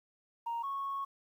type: tone pair in turn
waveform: sine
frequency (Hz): 932.3 / 1102.3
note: A#5 / C#6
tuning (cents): 0 / -10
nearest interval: minor third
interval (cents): 290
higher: second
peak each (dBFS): -32 / -33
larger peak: first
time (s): 0.46-0.63 / 0.63-1.05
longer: second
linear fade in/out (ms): 10
effects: tanh soft clip ceiling -30 dBFS + 11-bit